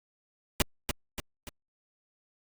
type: noise with echo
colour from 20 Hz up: pink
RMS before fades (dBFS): -23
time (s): 0.6-0.62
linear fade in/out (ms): 0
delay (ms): 290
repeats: 3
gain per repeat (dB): -6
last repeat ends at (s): 1.49
effects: Opus 48 kbps